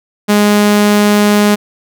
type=tone; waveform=sawtooth; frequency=207.3 Hz; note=G#3; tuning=3 cents flat; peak=-3 dBFS; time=0.28-1.56 s; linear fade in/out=20 ms; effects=none